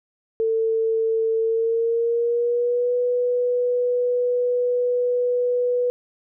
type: tone with pitch glide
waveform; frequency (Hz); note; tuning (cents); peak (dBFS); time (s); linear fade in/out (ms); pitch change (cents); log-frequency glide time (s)
sine; 448 to 491.4; A4 to B4; +31 to -9; -18; 0.4-5.9; 0; +160; 1.4-2.94
effects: none